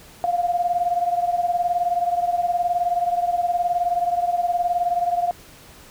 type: beating tone pair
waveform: sine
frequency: 698.5 / 717.5 Hz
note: F5 / F5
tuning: 0 / +47 cents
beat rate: 19 Hz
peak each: -20 / -24 dBFS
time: 0.24-5.31 s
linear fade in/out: 0 ms
effects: pink hiss -46 dBFS RMS until 5.9 s

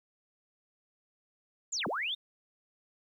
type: linear two-way sweep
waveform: sine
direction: down then up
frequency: 7459 to 140 to 3732 Hz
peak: -31 dBFS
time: 1.72-2.15 s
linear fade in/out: 10 ms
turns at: 1.87 s
effects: 11-bit

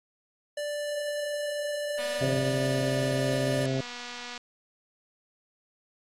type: tone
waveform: square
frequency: 587.3 Hz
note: D5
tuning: in tune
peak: -31 dBFS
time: 0.57-3.66 s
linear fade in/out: 5 ms
type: click train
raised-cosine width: 0.2 ms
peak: -24 dBFS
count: 581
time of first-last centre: 1.99-4.377 s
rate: 243 Hz
type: harmonic tone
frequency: 132.4 Hz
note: C3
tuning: 21 cents sharp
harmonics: 1 / 2 / 3 / 4 / 5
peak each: -29 / -32 / -34 / -35 / -36 dBFS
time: 2.21-3.81 s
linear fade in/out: 5 ms
effects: AAC 32 kbps

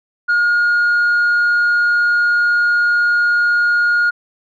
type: tone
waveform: sine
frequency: 1429 Hz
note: F6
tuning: 39 cents sharp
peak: -9 dBFS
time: 0.28-4.11 s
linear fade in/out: 20 ms
effects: tanh soft clip ceiling -10 dBFS

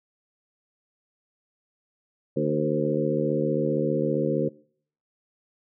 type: harmonic tone with a mistuned harmonic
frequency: 75.2 Hz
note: D2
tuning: 42 cents sharp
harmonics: 2 / 3 / 4 / 5 / 6 / 7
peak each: -29 / -29 / -29 / -29 / -29 / -29 dBFS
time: 2.36-4.49 s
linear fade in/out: 10 ms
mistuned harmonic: 6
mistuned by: +32 cents
effects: noise-tail reverb RT60 0.6 s tail -24 dB re dry

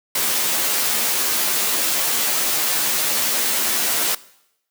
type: noise with comb filter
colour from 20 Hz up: white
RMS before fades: -20 dBFS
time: 0.15-4.15 s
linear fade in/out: 5 ms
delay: 13 ms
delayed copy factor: +0.95
effects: noise-tail reverb RT60 0.8 s tail -20 dB re dry + high-pass 200 Hz 12 dB/octave

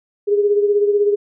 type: beating tone pair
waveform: sine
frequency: 408.9 / 424.9 Hz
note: G#4 / G#4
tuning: -27 / +40 cents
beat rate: 16 Hz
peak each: -13 / -21 dBFS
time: 0.27-1.16 s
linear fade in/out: 20 ms
effects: none

